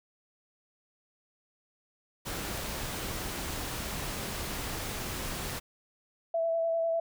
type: noise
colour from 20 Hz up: pink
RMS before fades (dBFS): -36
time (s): 2.25-5.6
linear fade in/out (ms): 20
type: tone with vibrato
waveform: sine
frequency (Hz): 662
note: E5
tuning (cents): +7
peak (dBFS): -26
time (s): 6.34-7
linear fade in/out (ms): 5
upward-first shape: square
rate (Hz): 10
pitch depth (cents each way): 13
effects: none